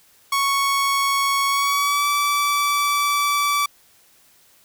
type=tone with pitch glide; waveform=sawtooth; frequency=1108.7 to 1155.8 Hz; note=C#6 to D6; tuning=0 to -28 cents; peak=-14 dBFS; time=0.32-3.66 s; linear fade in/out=5 ms; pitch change=+72 cents; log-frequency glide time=1.48-2.07 s; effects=white hiss -55 dBFS RMS until 4.64 s